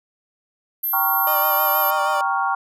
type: tone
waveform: sine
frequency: 12660 Hz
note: G9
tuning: 16 cents sharp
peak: -20 dBFS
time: 0.83-1.91 s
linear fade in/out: 10 ms
type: chord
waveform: sine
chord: G half-diminished seventh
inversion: none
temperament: equal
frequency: 784 / 932.3 / 1108.7 / 1396.9 Hz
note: G5 / Bb5 / Db6 / F6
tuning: 0 / 0 / 0 / 0 cents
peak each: -23 / -25 / -23 / -25 dBFS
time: 0.93-2.55 s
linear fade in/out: 5 ms
type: tone with vibrato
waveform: 30% pulse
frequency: 600 Hz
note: D5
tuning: 37 cents sharp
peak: -22 dBFS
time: 1.27-2.21 s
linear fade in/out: 2 ms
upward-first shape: sine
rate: 6.3 Hz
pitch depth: 39 cents each way
effects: none